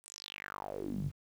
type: tone with band-pass filter sweep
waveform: sawtooth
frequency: 49.87 Hz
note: G1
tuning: 30 cents sharp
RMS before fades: -41 dBFS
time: 0.03-1.12 s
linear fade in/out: 50 ms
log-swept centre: 10000 to 110 Hz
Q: 6.2
effects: 10-bit